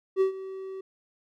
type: tone with ADSR envelope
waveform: triangle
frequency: 382.4 Hz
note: G4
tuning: 43 cents flat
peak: -16 dBFS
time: 0.16-0.81 s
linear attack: 48 ms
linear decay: 110 ms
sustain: -17 dB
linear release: 6 ms
effects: none